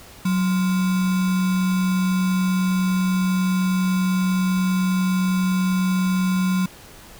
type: tone with sample-and-hold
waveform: sine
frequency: 185 Hz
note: F#3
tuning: in tune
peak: -17 dBFS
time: 0.25-6.66 s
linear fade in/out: 5 ms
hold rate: 1225 Hz
effects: pink hiss -44 dBFS RMS until 7.19 s